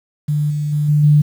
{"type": "tone with level steps", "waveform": "sine", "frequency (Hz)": 148.6, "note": "D3", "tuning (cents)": 21, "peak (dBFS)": [-14, -17, -14, -10, -7], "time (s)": [0.28, 1.22], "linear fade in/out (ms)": 10, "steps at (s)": [0.5, 0.72, 0.88, 1.03], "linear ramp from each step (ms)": 10, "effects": ["7-bit"]}